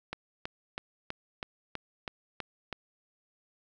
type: click train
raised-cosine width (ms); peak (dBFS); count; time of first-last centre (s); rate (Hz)
0.3; -19; 9; 0.13-2.727; 3.08
effects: none